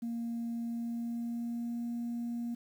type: tone with pitch glide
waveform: sine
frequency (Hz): 233.1 to 236.4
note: A#3 to A#3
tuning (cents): 0 to +24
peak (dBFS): -32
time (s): 0.02-2.55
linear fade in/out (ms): 10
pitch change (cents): +24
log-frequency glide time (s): 0.62-1.89
effects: tanh soft clip ceiling -31 dBFS + 10-bit